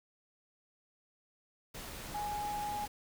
sine tone in noise, 830.6 Hz, G#5, in tune, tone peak -35 dBFS, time 2.14-2.86 s, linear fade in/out 10 ms, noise pink, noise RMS -45 dBFS, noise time 1.74-2.88 s, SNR +7 dB, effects none

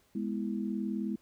sine chord, E major, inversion first, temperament equal, 207.7 / 246.9 / 329.6 Hz, G#3 / B3 / E4, 0 / 0 / 0 cents, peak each -33 / -37 / -38 dBFS, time 0.15-1.16 s, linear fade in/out 5 ms, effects pink hiss -68 dBFS RMS until 1.21 s

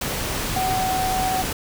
sine tone in noise, 750 Hz, F#5, 23 cents sharp, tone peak -21 dBFS, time 0.56-1.42 s, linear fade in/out 5 ms, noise pink, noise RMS -26 dBFS, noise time 0.01-1.53 s, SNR +2 dB, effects none

